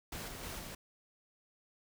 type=noise with level steps; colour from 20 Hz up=pink; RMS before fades=-43 / -46 / -43 / -46 dBFS; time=0.12-0.75 s; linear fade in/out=5 ms; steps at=0.28 / 0.43 / 0.59 s; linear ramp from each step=2 ms; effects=none